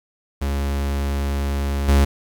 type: tone with level steps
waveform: 45% pulse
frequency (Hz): 70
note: C#2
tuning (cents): +18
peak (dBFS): -20 / -12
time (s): 0.41-2.05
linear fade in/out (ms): 10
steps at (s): 1.88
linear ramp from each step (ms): 10
effects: 8-bit